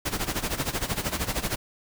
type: noise with tremolo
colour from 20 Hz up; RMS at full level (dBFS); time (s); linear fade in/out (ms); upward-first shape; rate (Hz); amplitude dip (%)
pink; -26; 0.05-1.56; 10; sine; 13; 80
effects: none